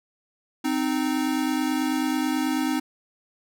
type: tone pair together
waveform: square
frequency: 260 / 309.2 Hz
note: C4 / D#4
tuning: -11 / -11 cents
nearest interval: minor third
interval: 300 cents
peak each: -26 dBFS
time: 0.64-2.8 s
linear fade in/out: 10 ms
effects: none